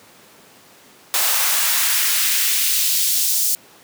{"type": "noise with high-pass filter sweep", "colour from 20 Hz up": "white", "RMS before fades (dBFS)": -18, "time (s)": [1.14, 3.55], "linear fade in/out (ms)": 0, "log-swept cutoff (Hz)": [660, 6000], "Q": 0.97, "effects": ["pink hiss -47 dBFS RMS until 3.83 s", "high-pass 200 Hz 12 dB/octave"]}